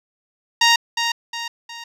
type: tone with echo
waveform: 10% pulse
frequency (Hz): 932.3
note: A#5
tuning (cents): 0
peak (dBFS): -3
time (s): 0.61-0.76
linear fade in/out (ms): 5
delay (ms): 360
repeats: 3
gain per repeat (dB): -7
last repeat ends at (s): 1.84
effects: low-pass 8000 Hz 12 dB/octave